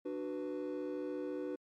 triangle chord, B minor, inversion first, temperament just, 296.3 / 370.4 / 493.9 Hz, D4 / F#4 / B4, +15 / +2 / 0 cents, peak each -38 / -39 / -39 dBFS, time 0.05-1.56 s, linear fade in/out 10 ms, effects tanh soft clip ceiling -29 dBFS + MP3 64 kbps

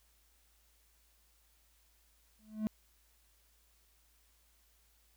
triangle tone with exponential growth, 215.6 Hz, A3, 35 cents flat, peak -26 dBFS, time 2.39-2.67 s, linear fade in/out 0 ms, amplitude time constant 59 ms, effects added 55 Hz sine -70 dBFS peak until 5.16 s + white hiss -71 dBFS RMS until 5.16 s

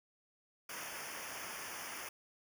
pink noise with comb filter, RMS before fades -45 dBFS, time 0.69-2.09 s, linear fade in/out 5 ms, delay 0.25 ms, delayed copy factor -1, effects none

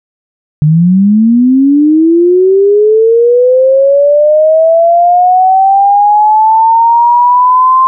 sine linear sweep, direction up, 146.83 to 1051 Hz, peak -3 dBFS, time 0.62-7.87 s, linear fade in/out 0 ms, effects none

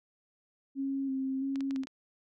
sine tone with vibrato, 269.2 Hz, C4, 49 cents sharp, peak -30 dBFS, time 0.75-1.86 s, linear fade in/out 50 ms, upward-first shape square, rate 1.5 Hz, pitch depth 21 cents each way
clicks, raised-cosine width 0.2 ms, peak -28 dBFS, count 6, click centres 1.558 / 1.607 / 1.709 / 1.761 / 1.835 / 1.871 s
effects none

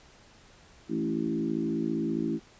harmonic tone with a mistuned harmonic, 55 Hz, A1, in tune, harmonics 3 / 4 / 5 / 6 / 7, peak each -36 / -32 / -33 / -31 / -38 dBFS, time 0.88-2.4 s, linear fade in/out 50 ms, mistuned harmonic 5, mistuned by +19 cents, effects pink hiss -56 dBFS RMS until 2.59 s + resampled to 16000 Hz

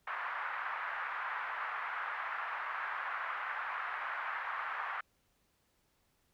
pink band-pass noise, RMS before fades -39 dBFS, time 0.07-5.01 s, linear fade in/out 5 ms, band 1000 to 1800 Hz, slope 24 dB/octave, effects pink hiss -75 dBFS RMS until 6.33 s

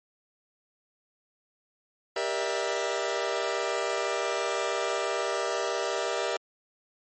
sawtooth chord, E half-diminished seventh, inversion first, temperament just, 395.6 / 474.7 / 593.3 / 659.3 Hz, G4 / Bb4 / D5 / E5, +16 / +31 / +18 / 0 cents, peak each -29 dBFS, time 2.16-6.37 s, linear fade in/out 5 ms, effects MP3 32 kbps

